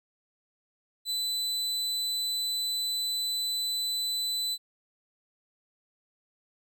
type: tone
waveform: 40% pulse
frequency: 4000 Hz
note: B7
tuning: 21 cents sharp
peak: -27 dBFS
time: 1.05-4.58 s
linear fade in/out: 50 ms
effects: none